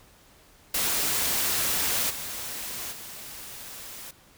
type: noise with level steps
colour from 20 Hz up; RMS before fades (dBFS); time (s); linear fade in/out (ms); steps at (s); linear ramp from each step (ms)
white; -26 / -35 / -41; 0.74-4.11; 5; 2.09 / 2.91; 20
effects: pink hiss -56 dBFS RMS until 4.37 s